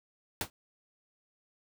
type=noise with exponential decay; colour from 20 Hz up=pink; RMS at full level=-28 dBFS; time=0.41-0.5 s; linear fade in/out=1 ms; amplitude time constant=19 ms; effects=none